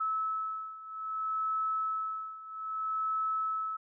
sine beating tone pair, 1300 / 1300.62 Hz, E6 / E6, -24 / -24 cents, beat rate 0.62 Hz, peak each -36 / -33 dBFS, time 0-3.77 s, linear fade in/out 10 ms, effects none

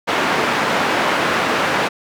white band-pass noise, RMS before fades -18 dBFS, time 0.07-1.89 s, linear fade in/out 20 ms, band 180 to 1700 Hz, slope 12 dB/octave, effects none

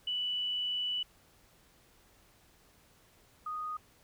sine tone pair in turn, 2966 / 1240.2 Hz, F#7 / D#6, +4 / -6 cents, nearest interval octave + minor third, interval 1510 cents, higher first, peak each -31 / -35 dBFS, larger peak first, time 0.07-1.03 / 3.46-3.77 s, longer first, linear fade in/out 5 ms, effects pink hiss -64 dBFS RMS until 4.03 s

